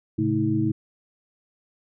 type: tone cluster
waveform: sine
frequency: 110.7 / 137.1 / 218.3 / 319.4 Hz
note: A2 / C#3 / A3 / D#4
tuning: +11 / -19 / -13 / +45 cents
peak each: -27 / -27 / -27 / -23 dBFS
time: 0.18-0.72 s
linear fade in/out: 10 ms
effects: none